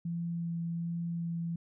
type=tone with vibrato; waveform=sine; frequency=169 Hz; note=E3; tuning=43 cents sharp; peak=-32 dBFS; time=0.05-1.56 s; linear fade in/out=5 ms; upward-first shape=sine; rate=1.3 Hz; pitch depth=9 cents each way; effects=none